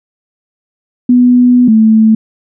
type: tone pair in turn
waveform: sine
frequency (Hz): 246.9 / 220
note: B3 / A3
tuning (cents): 0 / 0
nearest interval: major second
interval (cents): 200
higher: first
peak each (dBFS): -3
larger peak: neither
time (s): 1.09-1.68 / 1.68-2.15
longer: first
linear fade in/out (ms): 5
effects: none